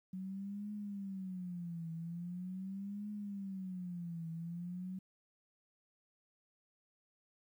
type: tone with vibrato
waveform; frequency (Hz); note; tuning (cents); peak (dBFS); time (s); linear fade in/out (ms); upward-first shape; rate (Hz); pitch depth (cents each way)
sine; 185; F#3; 0; -40; 0.13-4.99; 5; triangle; 0.42; 220
effects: 12-bit